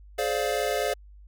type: chord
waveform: square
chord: D half-diminished seventh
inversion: second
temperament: equal with one note detuned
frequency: 423.5 / 523.3 / 587.3 / 698.5 Hz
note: Ab4 / C5 / D5 / F5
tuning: +34 / 0 / 0 / 0 cents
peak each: -31 dBFS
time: 0.18-0.94 s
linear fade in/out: 10 ms
effects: added 50 Hz sine -46 dBFS peak until 1.27 s